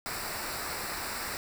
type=noise with comb filter; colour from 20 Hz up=pink; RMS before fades=-36 dBFS; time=0.06-1.37 s; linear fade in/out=0 ms; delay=0.31 ms; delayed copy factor=-0.7; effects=none